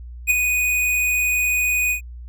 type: tone with ADSR envelope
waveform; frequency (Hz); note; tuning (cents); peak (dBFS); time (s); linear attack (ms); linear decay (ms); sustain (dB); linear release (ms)
square; 2482; D#7; -5; -12; 0.27-2.01; 35; 15; -6; 100
effects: added 60 Hz sine -33 dBFS peak until 2.28 s